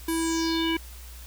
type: tone with low-pass filter sweep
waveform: square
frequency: 327.9 Hz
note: E4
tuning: 9 cents flat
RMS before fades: -26 dBFS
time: 0.08-0.77 s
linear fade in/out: 5 ms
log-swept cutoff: 12000 to 2500 Hz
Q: 5.1
effects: added 60 Hz sine -41 dBFS peak until 1.26 s + white hiss -48 dBFS RMS until 1.26 s